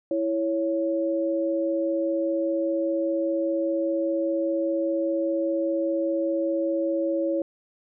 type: tone pair together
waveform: sine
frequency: 330 / 555 Hz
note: E4 / C#5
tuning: +2 / +2 cents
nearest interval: major sixth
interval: 900 cents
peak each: -25 dBFS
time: 0.11-7.42 s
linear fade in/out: 2 ms
effects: none